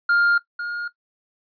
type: tone pair in turn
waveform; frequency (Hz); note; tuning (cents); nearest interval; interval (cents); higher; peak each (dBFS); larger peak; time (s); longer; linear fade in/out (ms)
triangle; 1404 / 1422.8; F6 / F6; +9 / +32; unison; 23; second; -13 / -23; first; 0.09-0.38 / 0.59-0.88; neither; 5
effects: noise-tail reverb RT60 0.1 s tail -17 dB re dry + resampled to 11025 Hz